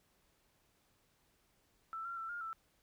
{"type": "tone with pitch steps", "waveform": "sine", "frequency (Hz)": [1326, 1375, 1334, 1414, 1327], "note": ["E6", "F6", "E6", "F6", "E6"], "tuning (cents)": [10, -27, 20, 21, 11], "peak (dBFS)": -40, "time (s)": [1.93, 2.53], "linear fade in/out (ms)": 0, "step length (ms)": 120, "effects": ["pink hiss -74 dBFS RMS until 2.82 s"]}